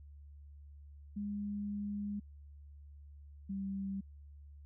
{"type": "tone pair in turn", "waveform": "sine", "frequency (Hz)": [204.7, 195.25], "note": ["G#3", "G3"], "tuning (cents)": [-25, -7], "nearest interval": "minor second", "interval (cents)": 82, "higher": "first", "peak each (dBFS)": [-36, -36], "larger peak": "neither", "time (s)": [[1.16, 2.2], [3.49, 4.01]], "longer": "first", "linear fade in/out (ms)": 10, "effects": ["added 72 Hz sine -51 dBFS peak until 4.65 s"]}